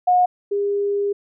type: tone pair in turn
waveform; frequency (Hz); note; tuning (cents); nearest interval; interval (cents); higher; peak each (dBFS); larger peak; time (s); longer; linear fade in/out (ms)
sine; 723 / 404.4; F#5 / G#4; -40 / -46; minor seventh; 1006; first; -12 / -18; first; 0.07-0.26 / 0.51-1.13; second; 10
effects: none